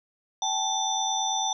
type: tone cluster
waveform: sine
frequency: 776 / 865 / 3560 / 5930 Hz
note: G5 / A5 / A7 / F#8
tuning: -18 / -30 / +20 / +3 cents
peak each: -30 dBFS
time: 0.42-1.53 s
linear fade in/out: 2 ms
effects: none